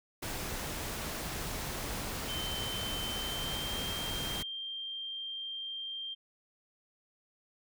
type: noise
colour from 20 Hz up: pink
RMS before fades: -38 dBFS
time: 0.22-4.43 s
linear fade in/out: 10 ms
type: tone with pitch glide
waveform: sine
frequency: 3087 to 3176 Hz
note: G7 to G7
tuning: -27 to +22 cents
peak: -37 dBFS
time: 2.28-6.15 s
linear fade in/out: 20 ms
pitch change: +49 cents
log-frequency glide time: 3.14-3.79 s
effects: none